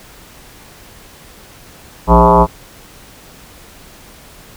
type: tone with frequency modulation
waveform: sine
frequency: 523 Hz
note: C5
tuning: 1 cent flat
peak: -4 dBFS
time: 2.07-2.47 s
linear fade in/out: 50 ms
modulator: 116 Hz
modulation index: 4.7
effects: pink hiss -40 dBFS RMS until 4.56 s